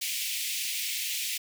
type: high-pass noise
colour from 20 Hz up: pink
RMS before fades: -32 dBFS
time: 0.01-1.38 s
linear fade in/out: 10 ms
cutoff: 2200 Hz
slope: 48 dB/octave
effects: none